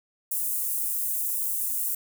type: high-pass noise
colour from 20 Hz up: white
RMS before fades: -28 dBFS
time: 0.31-1.95 s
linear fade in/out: 5 ms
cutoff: 8900 Hz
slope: 24 dB/octave
effects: none